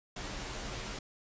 pink noise with comb filter, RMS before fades -40 dBFS, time 0.16-0.99 s, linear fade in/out 5 ms, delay 12 ms, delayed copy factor -0.75, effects resampled to 16000 Hz

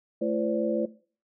sine tone cluster, 218.5 / 339 / 510 / 576 Hz, A3 / E4 / C5 / D5, -12 / +49 / -44 / -34 cents, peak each -30 dBFS, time 0.21-0.86 s, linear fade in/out 10 ms, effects noise-tail reverb RT60 0.4 s tail -17 dB re dry

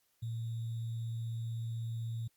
sine tone with sample-and-hold, 114.5 Hz, A#2, 31 cents flat, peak -35 dBFS, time 0.22-2.28 s, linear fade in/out 10 ms, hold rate 3675 Hz, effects white hiss -75 dBFS RMS until 2.36 s + Opus 48 kbps

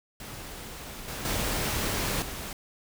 pink noise with level steps, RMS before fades -41 / -36 / -29 / -37 dBFS, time 0.2-2.53 s, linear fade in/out 2 ms, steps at 1.08 / 1.25 / 2.22 s, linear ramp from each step 2 ms, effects none

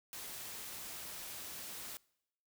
white noise with amplitude modulation, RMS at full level -45 dBFS, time 0.13-1.97 s, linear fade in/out 0 ms, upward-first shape sine, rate 247 Hz, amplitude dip 25%, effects noise-tail reverb RT60 0.8 s tail -24 dB re dry

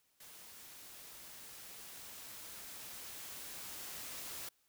white noise with level ramp, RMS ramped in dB -55 to -45 dBFS, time 0.2-4.49 s, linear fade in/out 5 ms, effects white hiss -75 dBFS RMS until 4.68 s

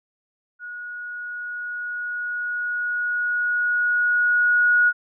sine tone with level ramp, 1453 Hz, F#6, 32 cents flat, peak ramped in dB -32 to -13 dBFS, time 0.59-4.93 s, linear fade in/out 50 ms, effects none

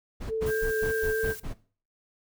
brown noise bursts, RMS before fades -33 dBFS, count 7, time 0.2-1.54 s, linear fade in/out 20 ms, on 110 ms, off 95 ms
sine tone with vibrato, 440 Hz, A4, in tune, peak -25 dBFS, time 0.28-1.35 s, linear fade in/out 50 ms, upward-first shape sine, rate 3.4 Hz, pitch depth 17 cents each way
blue noise, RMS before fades -42 dBFS, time 0.46-1.4 s, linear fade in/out 5 ms
sine tone with pitch glide, 1592 to 1581 Hz, G6 to G6, +26 to +14 cents, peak -31 dBFS, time 0.47-1.36 s, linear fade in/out 50 ms, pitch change -12 cents, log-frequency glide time 0.66-1.2 s
effects noise-tail reverb RT60 0.4 s tail -17 dB re dry

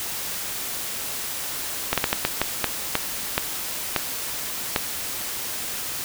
slowing click train, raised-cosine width 0.3 ms, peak -3 dBFS, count 11, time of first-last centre 1.93-4.762 s, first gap 47 ms, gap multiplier 1.37, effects white hiss -30 dBFS RMS until 6.04 s

